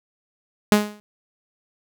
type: tone with exponential decay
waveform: sawtooth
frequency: 208.9 Hz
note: G#3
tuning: 10 cents sharp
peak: -6 dBFS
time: 0.72-1 s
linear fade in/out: 0 ms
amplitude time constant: 60 ms
effects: none